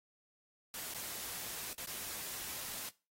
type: noise with dropouts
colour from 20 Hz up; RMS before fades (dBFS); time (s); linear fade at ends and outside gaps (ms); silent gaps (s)
white; -43; 0.74-2.89; 1; 0.939-0.946 / 1.731-1.78 / 1.854-1.872
effects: noise-tail reverb RT60 0.3 s tail -20 dB re dry + AAC 48 kbps